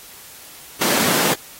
pink high-pass noise, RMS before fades -19 dBFS, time 0.81-1.34 s, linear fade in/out 5 ms, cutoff 170 Hz, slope 24 dB/octave, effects white hiss -41 dBFS RMS until 1.59 s + AAC 48 kbps

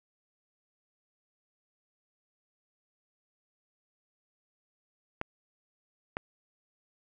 clicks, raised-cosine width 0.5 ms, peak -17 dBFS, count 2, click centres 5.214 / 6.169 s, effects none

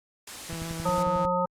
white noise, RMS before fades -39 dBFS, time 0.27-1.03 s, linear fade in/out 5 ms
sawtooth tone with vibrato, 164.81 Hz, E3, in tune, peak -30 dBFS, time 0.49-1.26 s, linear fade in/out 10 ms, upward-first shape square, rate 6.4 Hz, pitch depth 12 cents each way
click train, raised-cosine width 5 ms, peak -25 dBFS, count 9, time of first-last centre 0.53-1.251 s, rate 11.1 Hz
harmonic tone, 179.5 Hz, F3, 48 cents sharp, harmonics 1 / 3 / 5 / 7, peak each -31 / -27 / -28 / -29 dBFS, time 0.85-1.46 s, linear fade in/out 10 ms
effects low-pass 10000 Hz 12 dB/octave + Opus 48 kbps

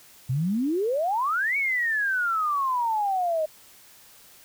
sine exponential two-way sweep, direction up then down, 121 to 2269 to 611 Hz, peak -22 dBFS, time 0.29-3.46 s, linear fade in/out 10 ms, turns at 1.57 s, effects white hiss -52 dBFS RMS until 4.44 s

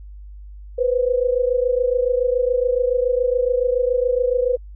sine tone pair together, 489.9 / 517 Hz, B4 / C5, -14 / -21 cents, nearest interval minor second, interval 93 cents, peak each -18 / -20 dBFS, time 0.78-4.57 s, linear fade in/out 10 ms, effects added 50 Hz sine -35 dBFS peak until 4.75 s

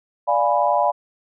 sine chord, D diminished seventh, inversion none, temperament equal, 587.3 / 698.5 / 830.6 / 987.8 Hz, D5 / F5 / Ab5 / Cb6, 0 / 0 / 0 / 0 cents, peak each -21 dBFS, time 0.27-0.92 s, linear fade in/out 20 ms, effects none

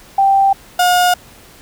sine / 35% pulse tone pair in turn, 784 / 717.4 Hz, G5 / F5, 0 / +46 cents, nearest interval major second, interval 154 cents, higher first, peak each -8 dBFS, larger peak neither, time 0.18-0.53 / 0.79-1.14 s, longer neither, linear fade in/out 5 ms, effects pink hiss -42 dBFS RMS until 1.61 s

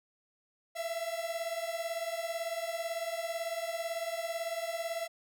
45% pulse beating tone pair, 659.3 / 677.3 Hz, E5 / E5, 0 / +47 cents, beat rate 18 Hz, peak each -37 / -37 dBFS, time 0.75-5.08 s, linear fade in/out 20 ms, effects none

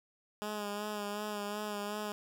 10% pulse tone with vibrato, 207.7 Hz, G#3, in tune, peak -28 dBFS, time 0.42-2.12 s, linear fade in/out 0 ms, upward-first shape sine, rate 2.7 Hz, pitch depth 33 cents each way, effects none

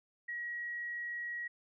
sine tone, 1907 Hz, A#6, 39 cents sharp, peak -37 dBFS, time 0.28-1.48 s, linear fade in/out 10 ms, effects none

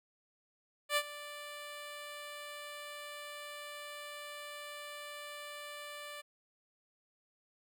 10% pulse tone with ADSR envelope, 587.3 Hz, D5, in tune, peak -19 dBFS, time 0.89-6.22 s, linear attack 75 ms, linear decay 59 ms, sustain -17 dB, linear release 18 ms, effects none

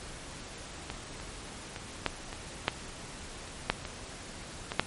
clicks, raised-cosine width 0.3 ms, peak -19 / -26 / -22 / -10 / -23 / -8 / -29 / -7 / -21 / -17 / -6 dBFS, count 11, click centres 0.901 / 1.2 / 1.762 / 2.063 / 2.329 / 2.681 / 3.476 / 3.7 / 3.852 / 4.719 / 4.796 s, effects pink hiss -44 dBFS RMS until 4.86 s + MP3 48 kbps

